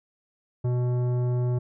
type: tone with tanh clipping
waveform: sine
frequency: 123.47 Hz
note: B2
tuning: in tune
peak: -24 dBFS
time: 0.64-1.59 s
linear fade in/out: 10 ms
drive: 13 dB
effects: none